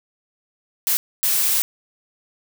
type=noise bursts at uneven times; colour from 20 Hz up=blue; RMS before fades=-19 dBFS; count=2; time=0.87-0.97 / 1.23-1.62 s; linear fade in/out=0 ms; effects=none